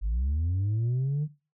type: linear sweep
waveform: sine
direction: up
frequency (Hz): 46.96 to 153.6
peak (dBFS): -22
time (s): 0.01-1.28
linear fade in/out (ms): 50
effects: noise-tail reverb RT60 0.3 s tail -17 dB re dry + tanh soft clip ceiling -23 dBFS